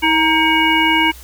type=harmonic tone with a mistuned harmonic; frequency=320 Hz; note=D#4; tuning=49 cents sharp; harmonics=1 / 3 / 5 / 7 / 9; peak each=-18 / -16 / -22 / -16 / -19 dBFS; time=0.02-1.12 s; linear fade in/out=20 ms; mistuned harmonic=3; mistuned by=-45 cents; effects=added 60 Hz sine -37 dBFS peak until 1.23 s + white hiss -41 dBFS RMS until 1.23 s